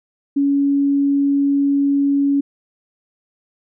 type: tone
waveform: sine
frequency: 280.7 Hz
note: C#4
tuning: 22 cents sharp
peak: -13 dBFS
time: 0.36-2.41 s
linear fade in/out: 10 ms
effects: none